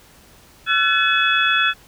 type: tone cluster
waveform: sine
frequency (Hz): 1350 / 1498 / 1719 / 2567 / 3400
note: E6 / F#6 / A6 / E7 / G#7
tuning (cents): +41 / +21 / -41 / -47 / +40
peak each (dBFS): -21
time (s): 0.66-1.74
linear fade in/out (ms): 50
effects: pink hiss -49 dBFS RMS until 1.87 s